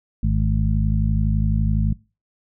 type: harmonic tone with a mistuned harmonic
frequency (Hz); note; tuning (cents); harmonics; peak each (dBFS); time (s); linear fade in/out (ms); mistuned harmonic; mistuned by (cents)
51.91; G#1; 0; 1 / 2 / 3 / 4; -19 / -22 / -24 / -25; 0.23-1.93; 5; 4; +49
effects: noise-tail reverb RT60 0.3 s tail -22 dB re dry